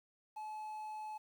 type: tone with quantisation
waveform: triangle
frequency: 859 Hz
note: A5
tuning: 42 cents flat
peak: -40 dBFS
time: 0.36-1.18 s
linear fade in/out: 10 ms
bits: 11
effects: none